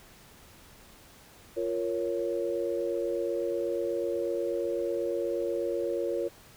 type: chord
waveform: sine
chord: Bb minor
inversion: second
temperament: equal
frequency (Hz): 349.2 / 466.2 / 554.4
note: F4 / Bb4 / Db5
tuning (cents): 0 / 0 / 0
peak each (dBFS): -32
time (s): 1.56-6.29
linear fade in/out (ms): 20
effects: pink hiss -54 dBFS RMS until 6.56 s